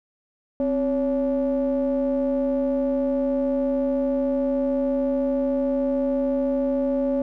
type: ring-modulated tone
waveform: triangle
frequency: 149.6 Hz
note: D3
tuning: 32 cents sharp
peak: -15 dBFS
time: 0.6-7.22 s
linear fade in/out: 2 ms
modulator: 412 Hz
effects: none